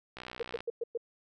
click train, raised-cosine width 0.3 ms, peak -26 dBFS, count 28, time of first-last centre 0.17-0.605 s, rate 62 Hz
sine tone bursts, 466.8 Hz, A#4, 2 cents sharp, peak -30 dBFS, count 5, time 0.4-0.975 s, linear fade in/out 5 ms, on 27 ms, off 110 ms
effects none

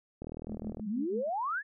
click train, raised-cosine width 2 ms, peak -27 dBFS, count 24, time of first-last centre 0.22-0.796 s, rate 39.9 Hz
sine tone with tremolo, 213.9 Hz, A3, 49 cents flat, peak -34 dBFS, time 0.47-1.3 s, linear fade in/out 50 ms, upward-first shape sine, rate 6.1 Hz, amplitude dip 100%
sine exponential sweep, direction up, 177.8 to 1803 Hz, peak -30 dBFS, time 0.85-1.63 s, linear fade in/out 50 ms
effects none

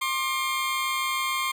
20% pulse tone pair together, 1065.3 / 1192 Hz, C6 / D6, +31 / +25 cents, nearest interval major second, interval 194 cents, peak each -21 / -27 dBFS, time 0.01-1.52 s, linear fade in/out 10 ms, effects none

